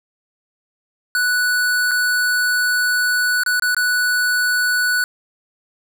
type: tone with dropouts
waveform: square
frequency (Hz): 1480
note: F#6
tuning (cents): 0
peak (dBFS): -16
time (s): 1.15-5.04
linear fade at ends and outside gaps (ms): 1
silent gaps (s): 1.911-1.915 / 3.435-3.462 / 3.597-3.622 / 3.747-3.766
effects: none